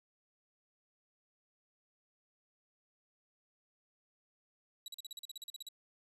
sawtooth tone bursts, 3904 Hz, B7, 21 cents flat, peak -40 dBFS, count 14, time 4.86-5.687 s, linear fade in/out 2 ms, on 21 ms, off 41 ms, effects resampled to 32000 Hz

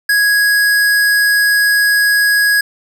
square tone, 1661.2 Hz, G#6, in tune, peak -10 dBFS, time 0.09-2.61 s, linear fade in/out 5 ms, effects none

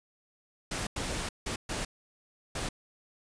pink noise bursts at uneven times, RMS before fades -34 dBFS, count 5, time 0.71-0.87 / 0.96-1.29 / 1.46-1.56 / 1.69-1.85 / 2.55-2.69 s, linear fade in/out 5 ms, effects resampled to 22050 Hz

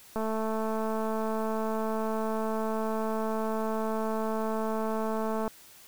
click train, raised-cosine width 1 ms, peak -19 dBFS, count 1171, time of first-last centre 0.16-5.478 s, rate 220 Hz, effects white hiss -53 dBFS RMS until 5.87 s

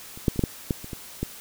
clicks, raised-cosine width 3 ms, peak -28 / -6 / -26 / -9 / -8 / -10 / -25 / -20 / -13 dBFS, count 9, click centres 0.175 / 0.282 / 0.36 / 0.393 / 0.438 / 0.708 / 0.844 / 0.932 / 1.23 s, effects white hiss -43 dBFS RMS until 1.4 s

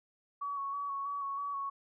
sine tone with vibrato, 1122 Hz, C#6, 21 cents sharp, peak -34 dBFS, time 0.41-1.7 s, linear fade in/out 10 ms, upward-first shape square, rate 3.1 Hz, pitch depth 21 cents each way, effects none

